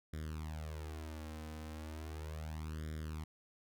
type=tone with flanger; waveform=sawtooth; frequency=77.78 Hz; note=D#2; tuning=in tune; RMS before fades=-44 dBFS; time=0.13-3.24 s; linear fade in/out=5 ms; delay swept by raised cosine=0.56 to 3.96 ms; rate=0.36 Hz; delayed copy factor=+0.95; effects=none